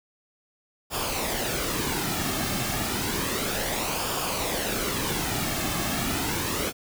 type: noise with flanger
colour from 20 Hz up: pink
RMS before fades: -28 dBFS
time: 0.9-6.73 s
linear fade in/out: 50 ms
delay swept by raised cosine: 0.49 to 2.09 ms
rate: 0.31 Hz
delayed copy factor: -0.55
effects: none